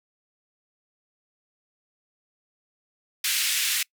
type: band-pass noise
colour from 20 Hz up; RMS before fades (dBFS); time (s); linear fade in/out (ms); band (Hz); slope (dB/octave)
pink; -25; 3.24-3.83; 5; 2000 to 16000; 24
effects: noise-tail reverb RT60 0.1 s tail -25 dB re dry